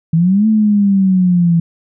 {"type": "exponential two-way sweep", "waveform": "sine", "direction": "up then down", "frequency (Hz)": [158.3, 220.7, 166.1], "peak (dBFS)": -8, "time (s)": [0.13, 1.6], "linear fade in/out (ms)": 5, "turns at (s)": 0.47, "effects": []}